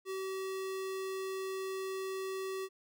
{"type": "tone", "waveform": "square", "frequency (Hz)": 381.9, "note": "G4", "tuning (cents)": -45, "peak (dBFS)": -37, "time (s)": [0.05, 2.69], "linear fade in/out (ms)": 50, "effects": []}